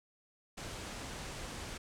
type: low-pass noise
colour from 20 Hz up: pink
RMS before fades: -44 dBFS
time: 0.57-1.78 s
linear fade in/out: 10 ms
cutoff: 9200 Hz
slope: 24 dB/octave
effects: none